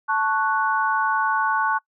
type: chord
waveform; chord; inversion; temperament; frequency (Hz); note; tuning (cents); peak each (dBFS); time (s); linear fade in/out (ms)
sine; F# minor; first; equal; 880 / 1108.7 / 1480; A5 / C#6 / F#6; 0 / 0 / 0; -23; 0.08-1.79; 20
effects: noise-tail reverb RT60 0.1 s tail -24 dB re dry